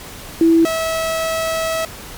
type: tone pair in turn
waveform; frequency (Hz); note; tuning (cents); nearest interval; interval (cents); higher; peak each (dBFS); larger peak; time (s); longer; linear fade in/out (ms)
sine / sawtooth; 329.6 / 649.2; E4 / E5; 0 / -27; octave; 1173; second; -8 / -14; first; 0.41-0.65 / 0.65-1.85; second; 2
effects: pink hiss -34 dBFS RMS until 2.17 s + MP3 96 kbps